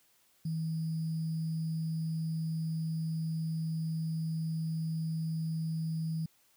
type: tone with sample-and-hold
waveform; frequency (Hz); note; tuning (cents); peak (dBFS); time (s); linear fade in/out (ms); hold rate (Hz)
sine; 160.9; E3; -42; -31; 0.45-6.26; 5; 4900
effects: white hiss -68 dBFS RMS until 6.56 s